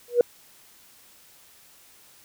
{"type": "tone with exponential growth", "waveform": "sine", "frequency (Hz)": 482.1, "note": "B4", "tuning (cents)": -42, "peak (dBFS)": -9, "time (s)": [0.08, 0.21], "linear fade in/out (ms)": 2, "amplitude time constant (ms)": 27, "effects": ["tanh soft clip ceiling -7 dBFS", "white hiss -54 dBFS RMS until 2.24 s"]}